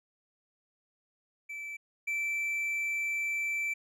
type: tone pair in turn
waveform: triangle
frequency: 2320 / 2330 Hz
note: D7 / D7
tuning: -22 / -14 cents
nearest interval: unison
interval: 8 cents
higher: second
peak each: -36 / -28 dBFS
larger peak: second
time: 1.49-1.77 / 2.07-3.74 s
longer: second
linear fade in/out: 10 ms
effects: none